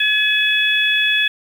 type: harmonic tone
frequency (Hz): 851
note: G#5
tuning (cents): +42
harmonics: 2 / 3 / 4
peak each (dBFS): -18 / -18 / -18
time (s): 0-1.28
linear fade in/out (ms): 5
effects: 7-bit